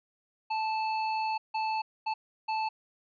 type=tone bursts at uneven times; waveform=square; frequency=877 Hz; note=A5; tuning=6 cents flat; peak=-29 dBFS; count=4; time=0.5-1.38 / 1.54-1.82 / 2.06-2.14 / 2.48-2.69 s; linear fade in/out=10 ms; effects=resampled to 11025 Hz